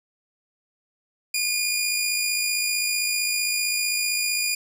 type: tone with amplitude modulation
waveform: 15% pulse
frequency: 2430 Hz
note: D#7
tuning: 42 cents flat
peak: -14 dBFS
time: 1.34-4.55 s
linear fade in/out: 5 ms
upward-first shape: sine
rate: 55.5 Hz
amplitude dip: 30%
effects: none